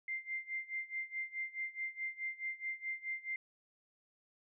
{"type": "tone with tremolo", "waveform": "sine", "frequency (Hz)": 2093, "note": "C7", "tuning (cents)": 0, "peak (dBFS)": -35, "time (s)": [0.08, 3.36], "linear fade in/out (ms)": 2, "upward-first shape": "sine", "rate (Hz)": 4.7, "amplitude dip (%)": 90, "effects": []}